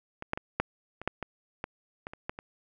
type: clicks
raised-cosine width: 0.5 ms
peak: -22 / -13 / -19 / -10 / -25 / -12 / -19 / -18 / -22 / -27 / -17 / -25 dBFS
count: 12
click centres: 0.224 / 0.334 / 0.375 / 0.6 / 1.016 / 1.076 / 1.227 / 1.641 / 2.069 / 2.135 / 2.295 / 2.389 s
effects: none